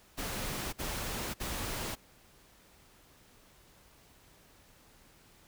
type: noise bursts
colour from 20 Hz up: pink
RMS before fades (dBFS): -37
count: 3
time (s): 0.17-1.956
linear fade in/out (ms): 20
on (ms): 560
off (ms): 53
effects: pink hiss -61 dBFS RMS until 5.47 s